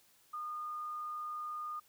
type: tone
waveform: sine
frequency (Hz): 1221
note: D#6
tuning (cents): -33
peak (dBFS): -38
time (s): 0.33-1.8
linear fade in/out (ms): 10
effects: white hiss -67 dBFS RMS until 1.88 s